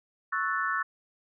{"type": "chord", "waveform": "sine", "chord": "F# minor seventh", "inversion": "second", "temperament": "equal", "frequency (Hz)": [1108.7, 1318.5, 1480, 1760], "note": ["C#6", "E6", "F#6", "A6"], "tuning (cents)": [0, 0, 0, 0], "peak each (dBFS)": -32, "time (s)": [0.32, 0.83], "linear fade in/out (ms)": 10, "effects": []}